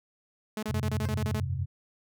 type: tone bursts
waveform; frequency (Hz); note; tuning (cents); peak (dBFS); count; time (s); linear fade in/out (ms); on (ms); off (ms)
sawtooth; 214.8; A3; -41; -27; 10; 0.57-1.402; 2; 58; 28
type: chord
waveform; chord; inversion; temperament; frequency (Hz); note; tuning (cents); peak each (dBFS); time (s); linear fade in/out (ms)
sine; F suspended second; none; equal; 87.31 / 98 / 130.81; F2 / G2 / C3; 0 / 0 / 0; -32 / -34 / -32; 0.68-1.66; 20
type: tone with exponential decay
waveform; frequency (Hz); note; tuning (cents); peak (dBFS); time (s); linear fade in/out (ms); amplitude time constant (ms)
15% pulse; 523.3; C5; 0; -31; 1.05-1.13; 1; 17
effects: none